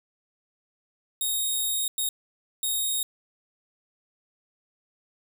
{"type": "tone bursts at uneven times", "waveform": "5% pulse", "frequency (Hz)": 3729, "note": "A#7", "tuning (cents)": 0, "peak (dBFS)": -17, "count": 3, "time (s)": [[1.21, 1.88], [1.98, 2.09], [2.63, 3.03]], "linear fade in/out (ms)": 2, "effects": ["9-bit"]}